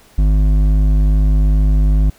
sine tone with hard clipping, 51.2 Hz, G#1, 24 cents flat, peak -11 dBFS, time 0.18-2.1 s, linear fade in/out 5 ms, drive 9 dB, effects pink hiss -48 dBFS RMS until 2.18 s

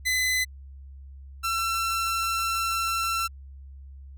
sawtooth tone pair in turn, 2018 / 1346.9 Hz, B6 / E6, +37 / +37 cents, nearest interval perfect fifth, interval 700 cents, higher first, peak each -19 / -21 dBFS, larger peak first, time 0.05-0.45 / 1.43-3.28 s, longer second, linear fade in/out 20 ms, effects added 68 Hz sine -41 dBFS peak until 4.17 s

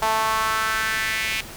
sawtooth tone with high-pass filter sweep, 220 Hz, A3, in tune, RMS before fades -23 dBFS, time 0.02-1.41 s, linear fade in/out 5 ms, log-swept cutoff 840 to 2400 Hz, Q 3.2, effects pink hiss -38 dBFS RMS until 1.56 s

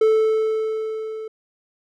triangle tone with level ramp, 438.5 Hz, A4, 6 cents flat, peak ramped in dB -10 to -27 dBFS, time 0.01-1.28 s, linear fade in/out 5 ms, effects none

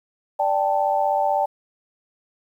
sine chord, D suspended fourth, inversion none, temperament equal, 587.3 / 784 / 880 Hz, D5 / G5 / A5, 0 / 0 / 0 cents, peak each -23 / -21 / -23 dBFS, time 0.39-1.46 s, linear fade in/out 10 ms, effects 9-bit

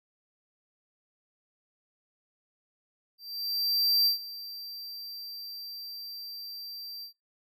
square tone with ADSR envelope, 4699 Hz, D8, in tune, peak -21 dBFS, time 3.18-7.13 s, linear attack 880 ms, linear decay 120 ms, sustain -18 dB, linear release 100 ms, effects noise-tail reverb RT60 0.2 s tail -24 dB re dry

